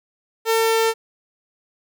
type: tone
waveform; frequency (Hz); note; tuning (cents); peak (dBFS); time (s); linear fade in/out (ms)
sawtooth; 449.9; A4; +39; -12; 0.45-0.94; 50
effects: none